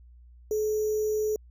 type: tone with sample-and-hold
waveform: sine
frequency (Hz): 428.1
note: A4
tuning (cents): -47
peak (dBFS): -24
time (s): 0.51-1.36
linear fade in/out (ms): 2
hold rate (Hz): 6300
effects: added 60 Hz sine -49 dBFS peak until 1.5 s